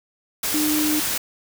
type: tone in noise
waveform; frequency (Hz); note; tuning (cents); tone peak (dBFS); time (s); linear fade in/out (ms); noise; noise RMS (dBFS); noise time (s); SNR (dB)
sine; 303.7; D#4; -42; -20; 0.54-1; 5; white; -24; 0.43-1.18; +1
effects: none